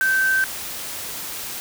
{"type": "tone in noise", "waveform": "sine", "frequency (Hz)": 1552, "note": "G6", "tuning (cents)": -18, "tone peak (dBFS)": -16, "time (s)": [0.01, 0.44], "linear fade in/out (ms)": 0, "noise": "white", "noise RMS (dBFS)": -31, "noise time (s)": [0.01, 1.6], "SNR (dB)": 12, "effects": []}